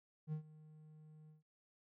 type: tone with ADSR envelope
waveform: triangle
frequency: 154.5 Hz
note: D#3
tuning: 12 cents flat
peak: -35 dBFS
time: 0.27-1.43 s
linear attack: 55 ms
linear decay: 97 ms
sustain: -20 dB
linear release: 140 ms
effects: none

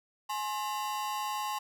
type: ring-modulated tone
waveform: 45% pulse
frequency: 953 Hz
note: A#5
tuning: 38 cents sharp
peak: -29 dBFS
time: 0.29-1.59 s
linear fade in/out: 10 ms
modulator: 111 Hz
effects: none

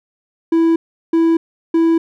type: tone bursts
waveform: triangle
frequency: 329.6 Hz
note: E4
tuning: in tune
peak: -8 dBFS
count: 3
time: 0.52-1.98 s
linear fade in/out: 5 ms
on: 240 ms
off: 370 ms
effects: none

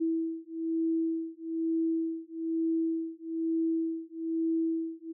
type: beating tone pair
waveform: sine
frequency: 326.2 / 327.3 Hz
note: E4 / E4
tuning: -18 / -12 cents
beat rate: 1.1 Hz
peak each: -31 dBFS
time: 0-5.13 s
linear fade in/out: 20 ms
effects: none

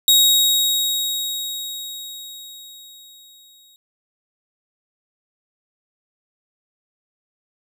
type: tone with exponential decay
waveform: sawtooth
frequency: 3780 Hz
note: A#7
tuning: 23 cents sharp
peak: -7 dBFS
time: 0.08-3.76 s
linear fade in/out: 1 ms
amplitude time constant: 800 ms
effects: none

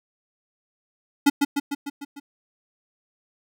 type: tone with echo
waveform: square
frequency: 284.5 Hz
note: C#4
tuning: 45 cents sharp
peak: -13 dBFS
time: 1.26-1.3 s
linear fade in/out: 10 ms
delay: 150 ms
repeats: 6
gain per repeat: -4 dB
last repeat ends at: 2.2 s
effects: none

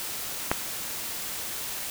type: click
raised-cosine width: 0.5 ms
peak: -6 dBFS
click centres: 0.515 s
effects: white hiss -34 dBFS RMS until 1.9 s

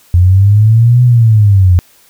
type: linear two-way sweep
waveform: sine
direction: up then down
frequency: 86.3 to 124.8 to 86.3 Hz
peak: -3 dBFS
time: 0.14-1.79 s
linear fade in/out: 0 ms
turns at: 1.03 s
effects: white hiss -46 dBFS RMS until 2.09 s

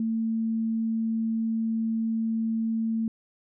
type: tone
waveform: sine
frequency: 224.6 Hz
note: A3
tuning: 36 cents sharp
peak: -24 dBFS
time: 0-3.08 s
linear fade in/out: 2 ms
effects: none

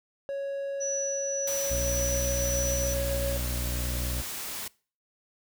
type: tone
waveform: triangle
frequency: 554.4 Hz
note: C#5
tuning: in tune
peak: -28 dBFS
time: 0.29-3.37 s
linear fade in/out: 0 ms
type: tone with tremolo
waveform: sine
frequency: 5920 Hz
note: F#8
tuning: in tune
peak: -29 dBFS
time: 0.8-2.95 s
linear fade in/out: 20 ms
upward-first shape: triangle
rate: 1.8 Hz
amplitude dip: 30%
type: noise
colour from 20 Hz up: white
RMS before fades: -36 dBFS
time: 1.47-4.68 s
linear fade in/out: 5 ms
type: harmonic tone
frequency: 60.8 Hz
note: B1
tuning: 26 cents flat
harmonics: 1 / 2 / 3 / 4 / 5 / 6 / 8 / 9 / 10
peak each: -30 / -37 / -47 / -43 / -48 / -52 / -57 / -46 / -49 dBFS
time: 1.7-4.22 s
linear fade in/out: 10 ms
effects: noise-tail reverb RT60 0.4 s tail -23 dB re dry

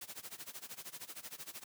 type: noise with tremolo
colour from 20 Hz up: white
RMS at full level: -45 dBFS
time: 0.01-1.64 s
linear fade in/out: 5 ms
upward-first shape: sine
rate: 13 Hz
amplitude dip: 90%
effects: high-pass 100 Hz 12 dB/octave

